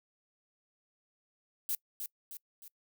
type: noise with echo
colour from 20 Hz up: violet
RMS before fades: -33 dBFS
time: 1.69-1.75 s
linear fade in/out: 2 ms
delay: 310 ms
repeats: 3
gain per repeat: -6 dB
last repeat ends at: 2.68 s
effects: noise-tail reverb RT60 0.1 s tail -24 dB re dry